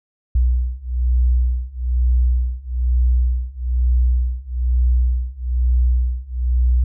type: beating tone pair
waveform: sine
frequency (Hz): 61 / 62.1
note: B1 / B1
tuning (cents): -21 / +10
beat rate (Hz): 1.1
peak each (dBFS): -18 / -17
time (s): 0.35-6.84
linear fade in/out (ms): 5
effects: none